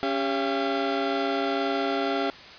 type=tone cluster; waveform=30% pulse; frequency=277.6 / 399 / 683 Hz; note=C#4 / G4 / F5; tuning=+3 / +31 / -39 cents; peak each=-26 dBFS; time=0.03-2.3 s; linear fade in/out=0 ms; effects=white hiss -44 dBFS RMS until 2.58 s + resampled to 11025 Hz